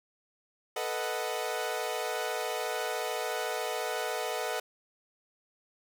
sawtooth chord, B dominant seventh, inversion third, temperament equal, 440 / 493.9 / 622.3 / 740 Hz, A4 / B4 / D#5 / F#5, 0 / 0 / 0 / 0 cents, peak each -33 dBFS, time 0.76-4.6 s, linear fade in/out 5 ms, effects none

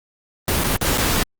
pink noise with dropouts, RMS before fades -19 dBFS, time 0.48-1.23 s, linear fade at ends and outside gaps 1 ms, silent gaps 0.637-0.642 / 0.765-0.812 / 0.976-0.981 s, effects Opus 24 kbps

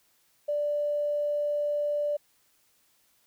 triangle tone with tanh clipping, 587.3 Hz, D5, in tune, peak -25 dBFS, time 0.48-2.17 s, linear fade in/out 10 ms, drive 3 dB, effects white hiss -67 dBFS RMS until 3.26 s

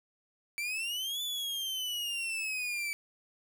40% pulse exponential two-way sweep, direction up then down, 2302 to 3500 to 2302 Hz, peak -32 dBFS, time 0.58-2.93 s, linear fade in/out 0 ms, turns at 1.22 s, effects 10-bit

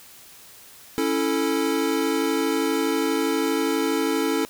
square chord, A major, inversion first, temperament equal, 277.2 / 329.6 / 440 Hz, C#4 / E4 / A4, 0 / 0 / 0 cents, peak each -26 dBFS, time 0.98-4.45 s, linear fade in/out 0 ms, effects white hiss -47 dBFS RMS until 4.49 s

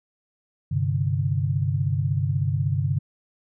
sine chord, G suspended fourth, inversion none, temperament just, 98 / 130.67 / 147 Hz, G2 / C3 / D3, 0 / -2 / +2 cents, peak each -25 dBFS, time 0.71-2.99 s, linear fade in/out 10 ms, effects none

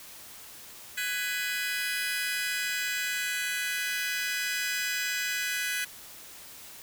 sawtooth chord, G# minor seventh, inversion third, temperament just, 1495.1 / 1661.2 / 1993.5 / 2492 Hz, F#6 / G#6 / B6 / D#7, +18 / 0 / +16 / +2 cents, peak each -31 / -31 / -31 / -32 dBFS, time 0.97-5.85 s, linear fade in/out 10 ms, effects white hiss -47 dBFS RMS until 6.82 s

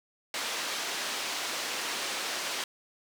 white band-pass noise, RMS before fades -34 dBFS, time 0.34-2.64 s, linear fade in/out 2 ms, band 320 to 5100 Hz, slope 12 dB/octave, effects none

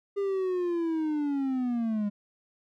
triangle linear sweep, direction down, 403.6 to 201.9 Hz, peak -24 dBFS, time 0.16-2.1 s, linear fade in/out 20 ms, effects none

